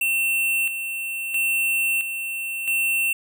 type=tone with tremolo; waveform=square; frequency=2700 Hz; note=E7; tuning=41 cents sharp; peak=-20 dBFS; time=0.01-3.13 s; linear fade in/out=5 ms; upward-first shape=square; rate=0.75 Hz; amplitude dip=55%; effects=none